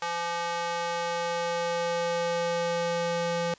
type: tone with high-pass filter sweep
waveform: square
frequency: 170.9 Hz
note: F3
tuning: 37 cents flat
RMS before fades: -29 dBFS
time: 0.02-3.54 s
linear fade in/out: 2 ms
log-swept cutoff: 840 to 350 Hz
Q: 1.7
effects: white hiss -56 dBFS RMS until 3.58 s + resampled to 16000 Hz